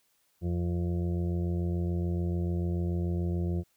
harmonic tone, 86.9 Hz, F2, 8 cents flat, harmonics 1 / 2 / 4 / 5 / 6 / 7 / 8, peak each -29 / -32 / -37 / -48 / -48 / -51 / -51 dBFS, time 0.41-3.64 s, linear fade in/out 50 ms, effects white hiss -71 dBFS RMS until 3.76 s

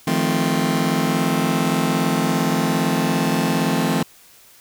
sawtooth chord, F dominant seventh, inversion third, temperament just, 157.15 / 174.61 / 218.3 / 261.9 Hz, Eb3 / F3 / A3 / C4, +18 / 0 / -13 / +2 cents, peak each -20 / -19 / -19 / -18 dBFS, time 0.07-4.03 s, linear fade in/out 5 ms, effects white hiss -49 dBFS RMS until 4.6 s

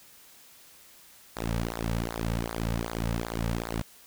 sawtooth tone with flanger, 56.9 Hz, A#1, 41 cents flat, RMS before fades -31 dBFS, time 1.36-3.82 s, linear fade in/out 10 ms, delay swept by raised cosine 0.33 to 2.93 ms, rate 2.6 Hz, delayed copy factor -0.9, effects white hiss -54 dBFS RMS until 4.06 s

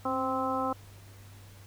harmonic tone with a mistuned harmonic, 260.9 Hz, C4, 5 cents flat, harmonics 1 / 2 / 3 / 4 / 5, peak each -34 / -34 / -34 / -34 / -34 dBFS, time 0.05-0.73 s, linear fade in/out 5 ms, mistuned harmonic 1, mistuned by +33 cents, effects added 99 Hz sine -49 dBFS peak until 1.66 s + pink hiss -56 dBFS RMS until 1.66 s

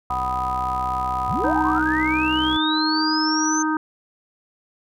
sine chord, B major, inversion second, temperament equal with one note detuned, 748.6 / 987.8 / 1244.5 Hz, F#5 / B5 / D#6, +20 / 0 / 0 cents, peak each -26 dBFS, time 0.1-1.79 s, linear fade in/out 5 ms
sawtooth tone, 64 Hz, C2, 38 cents flat, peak -27 dBFS, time 0.1-2.57 s, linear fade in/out 0 ms
sine linear sweep, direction up, 49 to 6290 Hz, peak -23 dBFS, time 1.28-3.63 s, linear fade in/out 10 ms
harmonic tone, 311.1 Hz, D#4, in tune, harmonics 1 / 3 / 4 / 5, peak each -21 / -26 / -27 / -28 dBFS, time 1.44-3.77 s, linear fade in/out 2 ms
effects none

